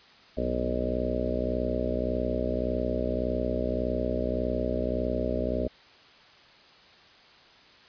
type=harmonic tone with a mistuned harmonic; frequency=61.74 Hz; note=B1; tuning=in tune; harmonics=1 / 2 / 3 / 4 / 5 / 6 / 7 / 8 / 9 / 10; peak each=-33 / -39 / -39 / -33 / -38 / -37 / -35 / -38 / -34 / -33 dBFS; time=0.37-5.68 s; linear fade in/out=5 ms; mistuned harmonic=3; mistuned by=+45 cents; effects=white hiss -54 dBFS RMS until 7.88 s + resampled to 11025 Hz